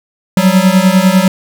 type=beating tone pair; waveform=square; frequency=182.8 / 192.8 Hz; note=F#3 / G3; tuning=-21 / -28 cents; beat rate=10 Hz; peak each=-10 dBFS; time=0.37-1.28 s; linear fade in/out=2 ms; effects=none